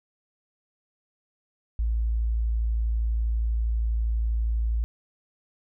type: tone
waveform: sine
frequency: 56.2 Hz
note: A1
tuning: 37 cents sharp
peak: -22 dBFS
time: 1.79-4.84 s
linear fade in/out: 0 ms
effects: none